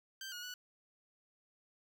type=tone with pitch steps; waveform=15% pulse; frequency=1563 / 1445 / 1476 Hz; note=G6 / F#6 / F#6; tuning=-6 / -41 / -5 cents; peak=-37 dBFS; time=0.21-0.54 s; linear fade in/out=2 ms; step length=110 ms; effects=none